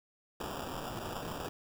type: noise with sample-and-hold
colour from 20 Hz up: violet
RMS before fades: -40 dBFS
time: 0.4-1.49 s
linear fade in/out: 5 ms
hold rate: 2100 Hz
effects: none